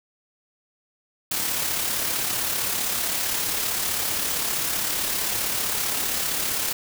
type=noise with amplitude modulation; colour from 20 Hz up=white; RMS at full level=-24 dBFS; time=1.31-6.73 s; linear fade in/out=5 ms; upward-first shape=sine; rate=35.4 Hz; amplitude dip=35%; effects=none